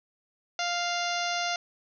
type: harmonic tone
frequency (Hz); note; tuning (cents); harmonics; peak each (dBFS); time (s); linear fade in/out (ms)
698.5; F5; 0; 1 / 2 / 3 / 4 / 5 / 6 / 7 / 8 / 9; -31 / -34 / -36 / -37 / -38 / -39 / -39 / -40 / -41; 0.59-1.56; 2
effects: none